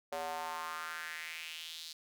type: tone with high-pass filter sweep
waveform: square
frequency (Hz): 81.3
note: E2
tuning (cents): -23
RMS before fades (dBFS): -42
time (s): 0.12-1.93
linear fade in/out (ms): 5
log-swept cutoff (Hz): 600 to 4300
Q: 3.3
effects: none